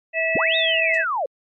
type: harmonic tone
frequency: 651 Hz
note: E5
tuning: 22 cents flat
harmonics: 1 / 3 / 4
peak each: -23 / -23 / -23 dBFS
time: 0.13-1.05 s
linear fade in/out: 50 ms
type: linear two-way sweep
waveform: sine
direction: up then down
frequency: 83.4 to 3781 to 490.1 Hz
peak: -20 dBFS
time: 0.35-1.26 s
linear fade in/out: 5 ms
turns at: 0.56 s
type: noise with exponential decay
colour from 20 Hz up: blue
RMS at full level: -34 dBFS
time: 0.94-1.03 s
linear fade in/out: 1 ms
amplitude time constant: 19 ms
effects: MP3 32 kbps